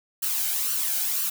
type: noise with flanger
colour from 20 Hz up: blue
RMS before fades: -26 dBFS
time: 0.22-1.3 s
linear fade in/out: 10 ms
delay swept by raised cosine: 0.68 to 1.33 ms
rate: 2 Hz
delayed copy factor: +0.55
effects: none